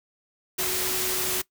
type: tone in noise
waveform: sine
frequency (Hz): 370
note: F#4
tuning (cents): 0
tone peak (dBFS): -34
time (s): 0.58-1.42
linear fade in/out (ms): 10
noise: white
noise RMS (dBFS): -27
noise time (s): 0.58-1.42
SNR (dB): -10
effects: noise-tail reverb RT60 0.1 s tail -20 dB re dry